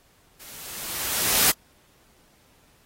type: noise with level ramp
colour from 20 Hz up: white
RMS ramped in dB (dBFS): -45 to -17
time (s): 0.39-1.52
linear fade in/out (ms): 20
effects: pink hiss -60 dBFS RMS until 2.85 s + AAC 48 kbps